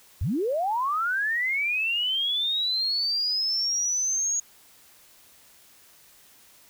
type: linear sweep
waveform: sine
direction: up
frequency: 60.3 to 6690 Hz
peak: -23 dBFS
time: 0.21-4.4 s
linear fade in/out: 5 ms
effects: white hiss -55 dBFS RMS until 6.69 s